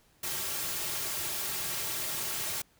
white noise with comb filter, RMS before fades -34 dBFS, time 0.23-2.62 s, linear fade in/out 5 ms, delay 4 ms, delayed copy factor -0.6, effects pink hiss -65 dBFS RMS until 2.79 s

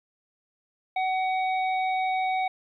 harmonic tone, 751 Hz, F#5, 26 cents sharp, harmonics 1 / 3 / 5, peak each -24 / -32 / -42 dBFS, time 0.96-2.48 s, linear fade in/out 5 ms, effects 11-bit

